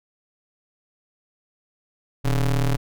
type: ring-modulated tone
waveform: square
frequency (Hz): 71.3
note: C#2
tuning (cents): +49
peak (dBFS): -16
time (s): 2.24-2.77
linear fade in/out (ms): 20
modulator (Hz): 52.2
effects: none